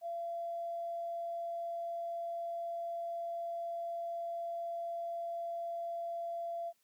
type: tone with tanh clipping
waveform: triangle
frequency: 681 Hz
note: F5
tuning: 44 cents flat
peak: -36 dBFS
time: 0.01-6.73 s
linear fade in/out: 50 ms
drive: 3 dB
effects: white hiss -75 dBFS RMS until 6.83 s + high-pass 100 Hz 12 dB/octave